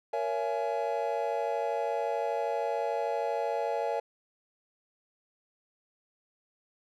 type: chord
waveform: triangle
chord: A# half-diminished seventh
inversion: none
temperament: just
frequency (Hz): 466.2 / 559.4 / 671.3 / 839.1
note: A#4 / C#5 / E5 / G#5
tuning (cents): 0 / +16 / +31 / +18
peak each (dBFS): -32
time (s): 0.13-4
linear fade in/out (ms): 5
effects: none